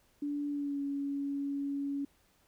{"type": "tone with pitch glide", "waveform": "sine", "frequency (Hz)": [289.5, 280.9], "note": ["D4", "C#4"], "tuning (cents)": [-25, 23], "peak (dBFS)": -32, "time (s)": [0.22, 2.05], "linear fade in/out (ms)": 5, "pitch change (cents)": -52, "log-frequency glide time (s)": [0.49, 0.81], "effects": ["pink hiss -69 dBFS RMS until 2.47 s"]}